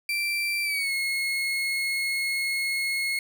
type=tone with pitch glide; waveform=35% pulse; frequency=2349 to 2167 Hz; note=D7 to C#7; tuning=0 to -40 cents; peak=-23 dBFS; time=0.09-3.19 s; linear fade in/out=2 ms; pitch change=-140 cents; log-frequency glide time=0.63-0.93 s; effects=none